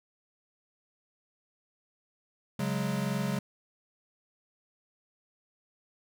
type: chord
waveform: square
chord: C# suspended fourth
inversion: none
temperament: equal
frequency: 138.59 / 185 / 207.7 Hz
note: C#3 / F#3 / G#3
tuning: 0 / 0 / 0 cents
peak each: -34 dBFS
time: 2.59-3.39 s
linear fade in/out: 5 ms
effects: none